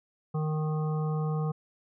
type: harmonic tone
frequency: 154.5 Hz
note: D#3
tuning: 12 cents flat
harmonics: 1 / 3 / 5 / 7 / 8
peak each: -27 / -37 / -41 / -44 / -45 dBFS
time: 0.34-1.52 s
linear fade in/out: 10 ms
effects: none